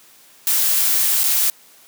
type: noise with dropouts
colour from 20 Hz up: blue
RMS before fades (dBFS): -17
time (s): 0.47-1.5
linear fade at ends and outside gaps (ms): 1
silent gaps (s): 1.235-1.239
effects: white hiss -49 dBFS RMS until 1.87 s + high-pass 150 Hz 12 dB/octave